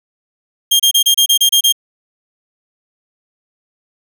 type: tone bursts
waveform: sawtooth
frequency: 3215 Hz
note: G7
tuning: 43 cents sharp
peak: -5 dBFS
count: 9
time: 0.71-1.725 s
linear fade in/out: 10 ms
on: 87 ms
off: 29 ms
effects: none